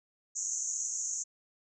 white band-pass noise, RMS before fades -35 dBFS, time 0.35-1.24 s, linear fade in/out 20 ms, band 6200 to 7100 Hz, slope 96 dB/octave, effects none

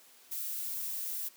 violet noise, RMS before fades -37 dBFS, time 0.31-1.29 s, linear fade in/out 10 ms, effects white hiss -59 dBFS RMS until 1.36 s + high-pass 200 Hz 12 dB/octave

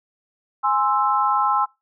sine chord, Ab augmented, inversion none, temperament equal, 830.6 / 1046.5 / 1318.5 Hz, Ab5 / C6 / E6, 0 / 0 / 0 cents, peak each -21 dBFS, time 0.63-1.66 s, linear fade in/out 20 ms, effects noise-tail reverb RT60 0.2 s tail -21 dB re dry

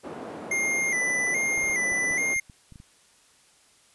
white band-pass noise, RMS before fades -38 dBFS, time 0.03-2.35 s, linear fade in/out 20 ms, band 200 to 610 Hz, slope 12 dB/octave
square tone with vibrato, 2056 Hz, C7, 31 cents flat, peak -24 dBFS, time 0.51-2.4 s, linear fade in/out 5 ms, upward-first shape square, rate 1.2 Hz, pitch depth 54 cents each way
clicks, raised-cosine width 5 ms, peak -34 dBFS, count 10, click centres 1.578 / 1.641 / 1.699 / 1.92 / 2.109 / 2.363 / 2.498 / 2.723 / 2.758 / 2.801 s
effects white hiss -59 dBFS RMS until 3.94 s + resampled to 24000 Hz

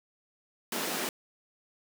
pink high-pass noise, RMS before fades -33 dBFS, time 0.72-1.09 s, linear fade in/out 2 ms, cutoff 190 Hz, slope 48 dB/octave, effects none

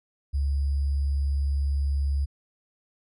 sine tone with sample-and-hold, 69.9 Hz, C#2, 15 cents sharp, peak -22 dBFS, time 0.33-2.26 s, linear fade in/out 20 ms, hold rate 4900 Hz, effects resampled to 24000 Hz

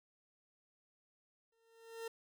40% pulse tone with exponential growth, 455.7 Hz, A#4, 39 cents flat, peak -39 dBFS, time 1.52-2.08 s, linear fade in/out 5 ms, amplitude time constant 120 ms, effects none

